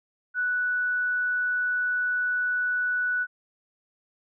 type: tone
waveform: sine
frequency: 1480 Hz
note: F#6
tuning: in tune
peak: -23 dBFS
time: 0.34-3.27 s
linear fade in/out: 50 ms
effects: none